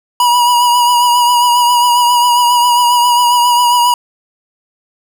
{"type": "tone with vibrato", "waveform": "square", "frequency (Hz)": 968, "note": "B5", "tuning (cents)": -35, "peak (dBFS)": -8, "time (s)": [0.2, 3.94], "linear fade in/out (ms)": 2, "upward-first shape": "triangle", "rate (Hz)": 7.4, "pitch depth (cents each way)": 36, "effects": []}